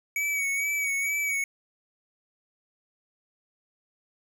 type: tone with vibrato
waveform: square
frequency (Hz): 2260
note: C#7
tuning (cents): +33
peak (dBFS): -26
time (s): 0.16-1.44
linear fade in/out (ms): 2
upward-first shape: sine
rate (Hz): 2.2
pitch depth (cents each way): 40
effects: none